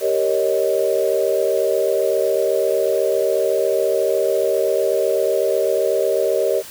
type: chord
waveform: sine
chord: Eb dominant seventh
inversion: first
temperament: equal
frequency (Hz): 392 / 466.2 / 554.4 / 622.3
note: G4 / Bb4 / Db5 / Eb5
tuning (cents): 0 / 0 / 0 / 0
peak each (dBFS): -21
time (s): 0-6.63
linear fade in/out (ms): 50
effects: white hiss -37 dBFS RMS until 6.7 s